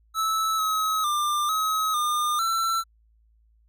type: tone with pitch steps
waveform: square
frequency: 1307 / 1279 / 1193 / 1276 / 1210 / 1341 Hz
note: E6 / D#6 / D6 / D#6 / D#6 / E6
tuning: -15 / +47 / +27 / +43 / -49 / +29 cents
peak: -23 dBFS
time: 0.14-2.84 s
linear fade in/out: 50 ms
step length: 450 ms
effects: added 55 Hz sine -58 dBFS peak until 3.68 s